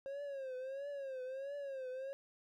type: tone with vibrato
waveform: triangle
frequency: 540 Hz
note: C#5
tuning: 45 cents flat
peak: -39 dBFS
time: 0.06-2.13 s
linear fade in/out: 0 ms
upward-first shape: triangle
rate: 1.5 Hz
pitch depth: 120 cents each way
effects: none